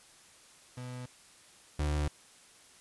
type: tone pair in turn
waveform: 35% pulse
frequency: 125 / 74.33 Hz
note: B2 / D2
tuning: +21 / +21 cents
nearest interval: major sixth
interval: 900 cents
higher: first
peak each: -38 / -27 dBFS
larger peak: second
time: 0.77-1.06 / 1.79-2.08 s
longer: neither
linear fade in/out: 5 ms
effects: white hiss -58 dBFS RMS until 2.8 s + resampled to 24000 Hz